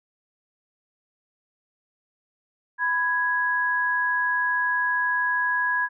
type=tone pair together; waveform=sine; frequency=993.8 / 1661.2 Hz; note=B5 / G#6; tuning=+11 / 0 cents; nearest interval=major sixth; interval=889 cents; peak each=-26 / -22 dBFS; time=2.78-5.89 s; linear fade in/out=50 ms; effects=none